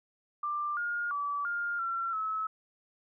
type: tone with pitch steps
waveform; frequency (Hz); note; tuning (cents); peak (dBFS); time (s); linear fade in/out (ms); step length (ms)
sine; 1185 / 1421 / 1151 / 1408 / 1359 / 1295; D6 / F6 / D6 / F6 / F6 / E6; +15 / +30 / -35 / +14 / -48 / -31; -30; 0.43-2.47; 5; 340
effects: none